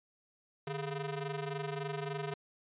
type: ring-modulated tone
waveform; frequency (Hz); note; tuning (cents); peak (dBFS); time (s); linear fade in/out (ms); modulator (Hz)
sawtooth; 279.5; C#4; +14; -29; 0.67-2.34; 5; 128
effects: resampled to 8000 Hz